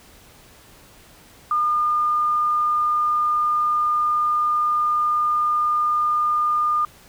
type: tone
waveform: sine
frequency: 1212 Hz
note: D#6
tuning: 46 cents flat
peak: -17 dBFS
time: 1.51-6.85 s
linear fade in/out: 2 ms
effects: pink hiss -49 dBFS RMS until 7.08 s